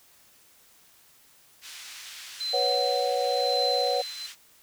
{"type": "band-pass noise", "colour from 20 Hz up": "white", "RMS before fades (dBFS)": -43, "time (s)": [1.61, 4.36], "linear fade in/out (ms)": 50, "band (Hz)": [1800, 5500], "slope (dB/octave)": 12}
{"type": "tone with tremolo", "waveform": "sine", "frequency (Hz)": 4066, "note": "B7", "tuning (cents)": 50, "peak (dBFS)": -25, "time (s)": [2.4, 4.27], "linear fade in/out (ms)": 10, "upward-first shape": "triangle", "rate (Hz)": 1, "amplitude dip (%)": 80}
{"type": "chord", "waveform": "sine", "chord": "B suspended second", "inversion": "none", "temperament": "equal", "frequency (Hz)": [493.9, 554.4, 740], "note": ["B4", "C#5", "F#5"], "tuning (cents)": [0, 0, 0], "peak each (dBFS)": -28, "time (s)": [2.53, 4.02], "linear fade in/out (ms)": 10}
{"effects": ["white hiss -58 dBFS RMS until 4.62 s"]}